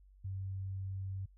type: tone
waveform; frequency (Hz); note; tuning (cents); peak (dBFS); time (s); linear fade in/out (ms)
sine; 96; G2; -36; -37; 0.24-1.26; 10
effects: added 48 Hz sine -58 dBFS peak until 1.37 s